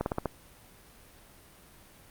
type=slowing click train; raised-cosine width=1 ms; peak=-14 dBFS; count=5; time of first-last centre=0.01-0.257 s; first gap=51 ms; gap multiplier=1.13; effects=pink hiss -55 dBFS RMS until 2.1 s + Opus 32 kbps